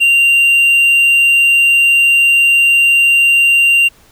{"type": "tone", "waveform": "triangle", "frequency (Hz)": 2773, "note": "F7", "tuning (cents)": -13, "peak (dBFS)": -5, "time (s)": [0, 3.89], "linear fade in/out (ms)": 20, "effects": ["pink hiss -47 dBFS RMS until 4.11 s"]}